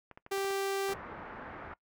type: clicks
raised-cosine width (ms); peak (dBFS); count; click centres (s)
0.5; -33; 7; 0.113 / 0.175 / 0.264 / 0.321 / 0.379 / 0.446 / 0.507
type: tone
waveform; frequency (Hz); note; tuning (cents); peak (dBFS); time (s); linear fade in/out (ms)
sawtooth; 392; G4; 0; -27; 0.31-0.94; 10
type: low-pass noise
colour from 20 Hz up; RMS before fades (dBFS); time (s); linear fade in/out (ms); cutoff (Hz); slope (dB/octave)
white; -45; 0.88-1.74; 5; 1600; 24
effects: noise-tail reverb RT60 0.1 s tail -21 dB re dry